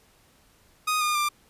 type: tone with pitch steps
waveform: sawtooth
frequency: 1244.5 / 1216.1 / 1188.3 Hz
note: D#6 / D#6 / D6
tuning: 0 / -40 / +20 cents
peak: -19 dBFS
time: 0.87-1.29 s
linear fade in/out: 10 ms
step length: 140 ms
effects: pink hiss -60 dBFS RMS until 1.49 s + resampled to 32000 Hz